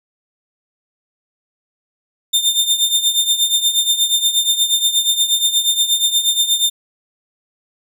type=tone with tremolo; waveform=sawtooth; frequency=3612 Hz; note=A7; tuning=45 cents sharp; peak=-7 dBFS; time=2.33-6.7 s; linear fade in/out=10 ms; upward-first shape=triangle; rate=8.4 Hz; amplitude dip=80%; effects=none